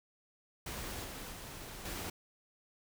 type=noise with level steps; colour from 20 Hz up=pink; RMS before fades=-42 / -45 / -47 / -41 dBFS; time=0.66-2.1 s; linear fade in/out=5 ms; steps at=1.04 / 1.32 / 1.85 s; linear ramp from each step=5 ms; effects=none